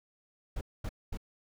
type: noise bursts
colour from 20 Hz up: brown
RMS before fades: -35 dBFS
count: 3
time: 0.56-1.173 s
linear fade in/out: 5 ms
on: 51 ms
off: 230 ms
effects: none